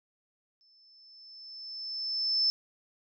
sine tone with exponential growth, 5274 Hz, E8, in tune, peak -22 dBFS, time 0.61-2.5 s, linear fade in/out 0 ms, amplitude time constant 410 ms, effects none

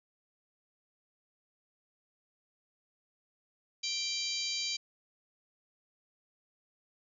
harmonic tone with a mistuned harmonic, 785 Hz, G5, 2 cents sharp, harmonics 3 / 4 / 5 / 6 / 7 / 8 / 9, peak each -41 / -41 / -39 / -36 / -47 / -43 / -43 dBFS, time 3.83-4.77 s, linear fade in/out 10 ms, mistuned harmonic 9, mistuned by -41 cents, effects none

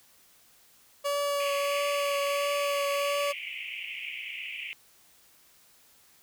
30% pulse tone with vibrato, 569 Hz, C#5, 45 cents sharp, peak -24 dBFS, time 1.04-3.33 s, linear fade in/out 20 ms, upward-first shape triangle, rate 1.5 Hz, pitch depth 14 cents each way
pink band-pass noise, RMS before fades -38 dBFS, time 1.4-4.73 s, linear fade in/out 0 ms, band 2100 to 3000 Hz, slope 96 dB/octave
effects white hiss -60 dBFS RMS until 6.22 s

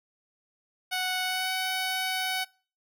10% pulse tone with pitch glide, 740 to 750.3 Hz, F#5 to F#5, 0 to +24 cents, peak -19 dBFS, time 0.91-2.45 s, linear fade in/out 20 ms, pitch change +24 cents, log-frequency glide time 1.24-1.52 s, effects noise-tail reverb RT60 0.4 s tail -25 dB re dry

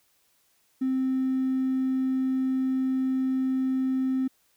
triangle tone with hard clipping, 261.6 Hz, C4, in tune, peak -23 dBFS, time 0.81-4.28 s, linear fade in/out 10 ms, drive 3 dB, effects white hiss -67 dBFS RMS until 4.56 s

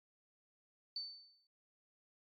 sine tone with exponential decay, 4530 Hz, C#8, 37 cents sharp, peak -37 dBFS, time 0.96-1.47 s, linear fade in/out 2 ms, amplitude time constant 110 ms, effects MP3 32 kbps

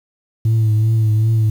sine tone with vibrato, 110 Hz, A2, in tune, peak -9 dBFS, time 0.45-1.5 s, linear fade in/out 5 ms, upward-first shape triangle, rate 2.6 Hz, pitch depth 48 cents each way, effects tanh soft clip ceiling -10 dBFS + 7-bit

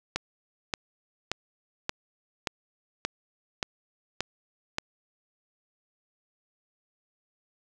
click train, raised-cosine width 0.2 ms, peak -10 dBFS, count 9, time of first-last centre 0.16-4.784 s, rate 1.73 Hz, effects none

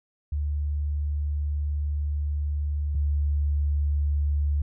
sine tone pair in turn, 73.42 / 72.83 Hz, D2 / D2, 0 / -14 cents, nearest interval unison, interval 14 cents, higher first, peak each -24 / -21 dBFS, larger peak second, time 0.32-2.95 / 2.95-4.62 s, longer first, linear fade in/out 5 ms, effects none

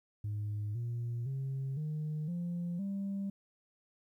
sine tone with pitch steps, 104.5 / 118.66 / 134.74 / 153 / 173.73 / 197.27 Hz, G#2 / A#2 / C#3 / D#3 / F3 / G3, +11 / +31 / -49 / -29 / -9 / +11 cents, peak -32 dBFS, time 0.24-3.3 s, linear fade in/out 5 ms, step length 510 ms, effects tanh soft clip ceiling -32 dBFS + 12-bit

